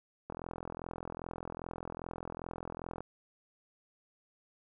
click train, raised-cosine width 1 ms, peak -26 dBFS, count 116, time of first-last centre 0.3-3.006 s, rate 42.5 Hz, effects none

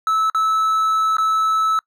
triangle tone with dropouts, 1305 Hz, E6, 18 cents flat, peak -13 dBFS, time 0.07-1.79 s, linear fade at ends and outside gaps 1 ms, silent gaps 0.299-0.347 / 1.168-1.183 s, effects noise-tail reverb RT60 0.1 s tail -25 dB re dry

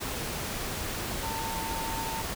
sine tone in noise, 901 Hz, A5, 41 cents sharp, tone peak -34 dBFS, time 1.22-2.23 s, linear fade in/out 20 ms, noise pink, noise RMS -34 dBFS, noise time 0-2.35 s, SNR -3 dB, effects none

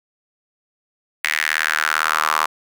sawtooth tone with high-pass filter sweep, 77.78 Hz, D#2, in tune, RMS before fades -20 dBFS, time 1.24-2.46 s, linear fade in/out 5 ms, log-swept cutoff 2000 to 1100 Hz, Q 4.1, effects none

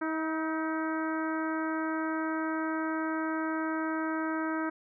harmonic tone with a mistuned harmonic, 318.6 Hz, D#4, 41 cents sharp, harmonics 1 / 2 / 3 / 4 / 5 / 6 / 7, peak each -31 / -39 / -39 / -38 / -38 / -46 / -50 dBFS, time 0.01-4.7 s, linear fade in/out 10 ms, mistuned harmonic 5, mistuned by -33 cents, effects none

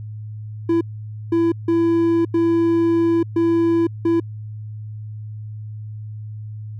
triangle tone bursts at uneven times, 334.3 Hz, E4, 24 cents sharp, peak -12 dBFS, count 6, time 0.69-0.81 / 1.32-1.52 / 1.68-2.25 / 2.34-3.23 / 3.36-3.87 / 4.05-4.2 s, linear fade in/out 5 ms, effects added 107 Hz sine -29 dBFS peak until 6.79 s

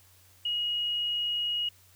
sine tone, 2890 Hz, F#7, 41 cents flat, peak -27 dBFS, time 0.45-1.69 s, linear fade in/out 5 ms, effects added 92 Hz sine -61 dBFS peak until 1.95 s + white hiss -60 dBFS RMS until 1.95 s

